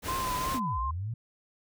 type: noise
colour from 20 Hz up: pink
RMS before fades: -35 dBFS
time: 0.02-0.6 s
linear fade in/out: 50 ms
type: tone with vibrato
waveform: sine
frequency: 1029 Hz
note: C6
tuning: 29 cents flat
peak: -30 dBFS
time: 0.08-0.91 s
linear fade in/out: 5 ms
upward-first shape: triangle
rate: 2.9 Hz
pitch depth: 56 cents each way
type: linear two-way sweep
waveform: sine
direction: down then up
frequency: 277.2 to 55.3 to 120.7 Hz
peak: -31 dBFS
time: 0.54-1.14 s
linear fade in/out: 5 ms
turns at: 0.79 s
effects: none